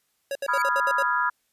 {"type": "tone bursts", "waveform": "square", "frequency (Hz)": 554.4, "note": "C#5", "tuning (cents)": 0, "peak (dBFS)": -27, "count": 7, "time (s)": [0.31, 1.025], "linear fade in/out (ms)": 2, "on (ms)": 43, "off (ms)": 69}
{"type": "tone with exponential growth", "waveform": "sawtooth", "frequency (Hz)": 2288, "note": "D7", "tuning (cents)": -46, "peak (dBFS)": -26, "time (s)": [0.43, 0.62], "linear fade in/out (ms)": 2, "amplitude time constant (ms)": 41}
{"type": "chord", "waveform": "sine", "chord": "F half-diminished seventh", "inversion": "second", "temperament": "equal with one note detuned", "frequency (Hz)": [987.8, 1244.5, 1392.1, 1661.2], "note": ["Cb6", "Eb6", "F6", "Ab6"], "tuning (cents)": [0, 0, -6, 0], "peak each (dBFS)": [-25, -28, -26, -28], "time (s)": [0.48, 1.3], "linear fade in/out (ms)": 10}
{"effects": ["white hiss -71 dBFS RMS until 1.52 s", "resampled to 32000 Hz"]}